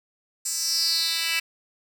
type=tone with high-pass filter sweep; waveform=10% pulse; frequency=329.6 Hz; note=E4; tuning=in tune; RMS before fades=-25 dBFS; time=0.45-1.4 s; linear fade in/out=10 ms; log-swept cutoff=7200 to 2700 Hz; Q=5.1; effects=none